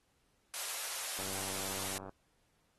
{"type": "high-pass noise", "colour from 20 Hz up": "white", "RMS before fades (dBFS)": -39, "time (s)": [0.54, 1.98], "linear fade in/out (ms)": 0, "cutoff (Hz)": 510, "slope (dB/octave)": 24}
{"type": "click train", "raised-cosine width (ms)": 1, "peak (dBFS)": -33, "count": 88, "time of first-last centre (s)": [1.19, 2.093], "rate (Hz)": 96.3}
{"effects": ["pink hiss -75 dBFS RMS until 2.78 s", "AAC 32 kbps"]}